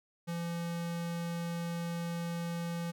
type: tone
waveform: square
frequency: 170 Hz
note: F3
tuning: 46 cents flat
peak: -35 dBFS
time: 0.27-2.92 s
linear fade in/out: 20 ms
effects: none